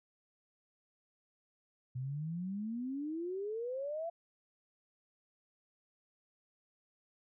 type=exponential sweep; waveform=sine; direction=up; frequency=123.47 to 688 Hz; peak=-36 dBFS; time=1.95-4.1 s; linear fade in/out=10 ms; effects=none